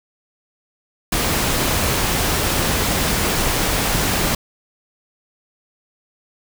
pink noise, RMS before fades -19 dBFS, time 1.12-4.35 s, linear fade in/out 5 ms, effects none

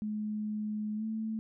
sine tone with pitch glide, 212.4 to 220.1 Hz, G#3 to A3, +39 to +1 cents, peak -32 dBFS, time 0.02-1.39 s, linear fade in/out 0 ms, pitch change +62 cents, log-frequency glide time 0.96-1.04 s, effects none

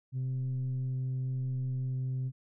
sine tone with frequency modulation, 129.5 Hz, C3, 17 cents flat, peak -29 dBFS, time 0.12-2.32 s, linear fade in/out 50 ms, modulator 129 Hz, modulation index 0.21, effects tanh soft clip ceiling -27 dBFS

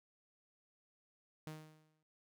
sawtooth tone with exponential decay, 155.56 Hz, D#3, in tune, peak -39 dBFS, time 1.47-2.03 s, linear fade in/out 0 ms, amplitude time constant 120 ms, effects none

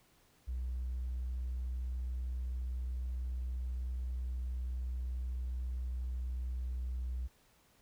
triangle tone with tanh clipping, 62.3 Hz, B1, 16 cents sharp, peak -34 dBFS, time 0.47-7.28 s, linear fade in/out 20 ms, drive 1 dB, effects pink hiss -68 dBFS RMS until 7.81 s

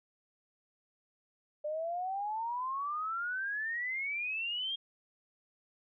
sine exponential sweep, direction up, 592 to 3258 Hz, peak -33 dBFS, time 1.64-4.76 s, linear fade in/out 10 ms, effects none

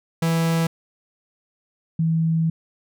45% pulse / sine tone pair in turn, 164.81 / 162.63 Hz, E3 / E3, 0 / -23 cents, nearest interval unison, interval 23 cents, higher first, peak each -18 / -17 dBFS, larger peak second, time 0.22-0.67 / 1.99-2.5 s, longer second, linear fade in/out 5 ms, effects none

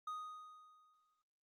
triangle tone with exponential decay, 1244.5 Hz, D#6, in tune, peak -38 dBFS, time 0.07-1.22 s, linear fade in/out 5 ms, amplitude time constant 250 ms, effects Opus 48 kbps

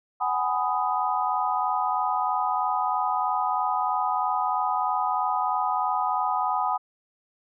sine chord, G# minor seventh, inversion third, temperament just, 747.5 / 830.6 / 996.7 / 1245.9 Hz, F#5 / G#5 / B5 / D#6, +17 / 0 / +16 / +2 cents, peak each -28 dBFS, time 0.2-6.78 s, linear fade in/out 20 ms, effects none

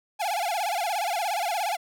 45% pulse tone with vibrato, 763 Hz, G5, 47 cents flat, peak -25 dBFS, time 0.19-1.77 s, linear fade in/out 20 ms, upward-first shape sine, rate 17 Hz, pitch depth 210 cents each way, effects none

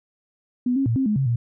sine tone with pitch steps, 247.5 / 271.5 / 114.8 / 266 / 211.2 / 135.1 / 118.4 Hz, B3 / C#4 / A#2 / C4 / G#3 / C#3 / A#2, +4 / -36 / -26 / +29 / +29 / -44 / +27 cents, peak -18 dBFS, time 0.66-1.36 s, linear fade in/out 5 ms, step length 100 ms, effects none

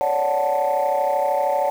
sine chord, D major seventh, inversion third, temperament equal, 554.4 / 587.3 / 740 / 880 Hz, C#5 / D5 / F#5 / A5, 0 / 0 / 0 / 0 cents, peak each -22 dBFS, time 0.01-1.7 s, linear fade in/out 0 ms, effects tanh soft clip ceiling -12 dBFS + 7-bit

